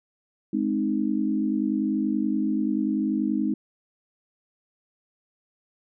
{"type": "chord", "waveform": "sine", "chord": "Ab major", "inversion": "none", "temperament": "equal with one note detuned", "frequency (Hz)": [210.3, 261.6, 311.1], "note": ["Ab3", "C4", "Eb4"], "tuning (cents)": [22, 0, 0], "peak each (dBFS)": [-26, -27, -26], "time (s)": [0.53, 3.54], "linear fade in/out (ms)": 5, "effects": []}